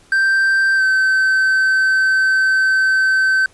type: tone with pitch glide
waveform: triangle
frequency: 1568 to 1540.2 Hz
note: G6 to G6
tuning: 0 to -31 cents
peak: -10 dBFS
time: 0.12-3.46 s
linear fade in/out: 2 ms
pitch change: -31 cents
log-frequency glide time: 0.76-0.82 s
effects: pink hiss -50 dBFS RMS until 3.53 s + resampled to 24000 Hz